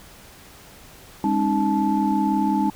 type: tone cluster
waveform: sine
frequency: 204.1 / 269.8 / 307.9 / 870 Hz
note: G#3 / C#4 / D#4 / A5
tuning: -30 / -47 / -18 / -20 cents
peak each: -22 / -25 / -23 / -23 dBFS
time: 1.24-2.7 s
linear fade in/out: 2 ms
effects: tanh soft clip ceiling -7 dBFS + pink hiss -46 dBFS RMS until 2.75 s